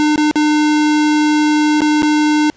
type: tone with dropouts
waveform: square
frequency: 301.9 Hz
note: D4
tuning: 48 cents sharp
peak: -11 dBFS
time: 0-2.5 s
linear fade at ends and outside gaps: 0 ms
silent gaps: 0.159-0.178 / 0.312-0.357 / 1.806-1.818 / 2.022-2.03 s
effects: pink hiss -50 dBFS RMS until 2.56 s + resampled to 16000 Hz